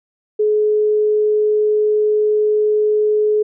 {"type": "tone", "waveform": "sine", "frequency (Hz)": 424.3, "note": "G#4", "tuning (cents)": 37, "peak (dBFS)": -12, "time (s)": [0.39, 3.43], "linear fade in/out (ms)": 10, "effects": []}